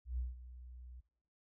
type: tone with ADSR envelope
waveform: sine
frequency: 61.74 Hz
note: B1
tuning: in tune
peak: -34 dBFS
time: 0.05-1.01 s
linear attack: 130 ms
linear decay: 170 ms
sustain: -15 dB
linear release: 16 ms
effects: noise-tail reverb RT60 0.7 s tail -21 dB re dry